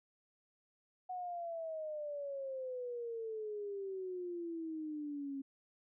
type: exponential sweep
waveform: sine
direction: down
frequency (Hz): 740 to 270.9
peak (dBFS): -39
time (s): 1.09-5.42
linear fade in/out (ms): 10
effects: none